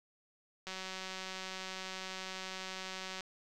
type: click train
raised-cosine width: 0.2 ms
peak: -25 dBFS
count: 478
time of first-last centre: 0.67-3.207 s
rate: 188 Hz
effects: none